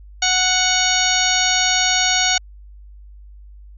harmonic tone with a mistuned harmonic, 740 Hz, F#5, in tune, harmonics 1 / 2 / 3 / 4 / 5 / 6 / 8 / 9, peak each -23 / -23 / -23 / -23 / -23 / -23 / -23 / -23 dBFS, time 0.22-2.38 s, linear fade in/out 5 ms, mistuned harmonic 8, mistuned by -70 cents, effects added 50 Hz sine -38 dBFS peak until 3.77 s

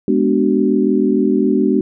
sine chord, G# half-diminished seventh, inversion none, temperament equal with one note detuned, 207.7 / 246.9 / 293.7 / 377.3 Hz, G#3 / B3 / D4 / F#4, 0 / 0 / 0 / +34 cents, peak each -17 dBFS, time 0.08-1.81 s, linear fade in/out 2 ms, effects none

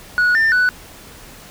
sine tone with pitch steps, 1462 / 1793 / 1487 Hz, F#6 / A6 / F#6, -21 / +32 / +8 cents, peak -9 dBFS, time 0.18-0.69 s, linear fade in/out 0 ms, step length 170 ms, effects tanh soft clip ceiling -11 dBFS + pink hiss -40 dBFS RMS until 1.5 s

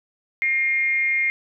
sine tone with frequency modulation, 2125 Hz, C7, 26 cents sharp, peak -18 dBFS, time 0.42-1.3 s, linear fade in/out 0 ms, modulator 282 Hz, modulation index 0.39, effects none

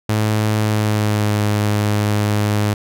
sawtooth tone with pitch glide, 107.5 to 104.5 Hz, A2 to G#2, -40 to +11 cents, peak -11 dBFS, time 0.09-2.74 s, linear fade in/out 5 ms, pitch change -49 cents, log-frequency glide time 0.6-1.39 s, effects none

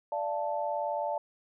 sine chord, D minor, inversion none, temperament equal with one note detuned, 587.3 / 686.1 / 880 Hz, D5 / F5 / A5, 0 / -31 / 0 cents, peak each -33 / -35 / -33 dBFS, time 0.12-1.18 s, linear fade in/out 2 ms, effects none

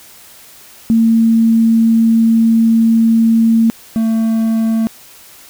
sine / triangle tone pair in turn, 226.7 / 224 Hz, A#3 / A3, -48 / +31 cents, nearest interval unison, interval 21 cents, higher first, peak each -7 / -9 dBFS, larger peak first, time 0.9-3.7 / 3.96-4.87 s, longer first, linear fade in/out 0 ms, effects white hiss -40 dBFS RMS until 5.49 s

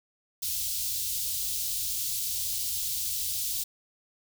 white band-stop noise, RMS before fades -31 dBFS, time 0.42-3.64 s, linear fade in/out 10 ms, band 110 to 3500 Hz, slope 24 dB/octave, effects none

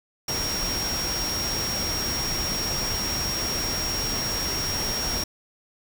sine tone in noise, 5588 Hz, F8, in tune, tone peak -27 dBFS, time 0.28-5.24 s, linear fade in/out 5 ms, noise pink, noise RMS -30 dBFS, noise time 0.28-5.24 s, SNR 0 dB, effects none

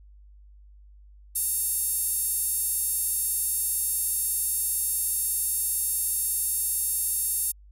5% pulse tone with high-pass filter, 917 Hz, A#5, 29 cents flat, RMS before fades -27 dBFS, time 1.35-7.52 s, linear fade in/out 10 ms, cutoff 11000 Hz, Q 1.9, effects added 50 Hz sine -48 dBFS peak until 7.71 s

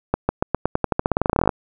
accelerating click train, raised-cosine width 1 ms, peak -3 dBFS, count 23, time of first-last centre 0.14-1.492 s, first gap 150 ms, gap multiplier 0.9, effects none

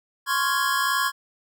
square chord, Db major seventh, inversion third, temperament equal, 1046.5 / 1108.7 / 1396.9 / 1661.2 Hz, C6 / Db6 / F6 / Ab6, 0 / 0 / 0 / 0 cents, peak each -27 / -27 / -31 / -26 dBFS, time 0.26-1.12 s, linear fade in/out 50 ms, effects none

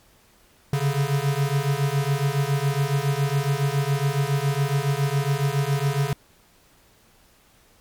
square beating tone pair, 136.9 / 144.1 Hz, C#3 / D3, -21 / -33 cents, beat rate 7.2 Hz, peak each -24 dBFS, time 0.73-6.13 s, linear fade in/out 2 ms, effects pink hiss -57 dBFS RMS until 7.8 s + MP3 96 kbps

